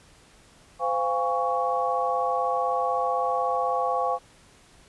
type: tone cluster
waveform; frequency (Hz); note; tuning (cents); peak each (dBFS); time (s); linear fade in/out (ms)
sine; 513 / 699 / 815 / 1117; C5 / F5 / G#5 / C#6; -34 / +1 / -33 / +13; -28; 0.79-4.19; 50
effects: pink hiss -55 dBFS RMS until 4.88 s + resampled to 24000 Hz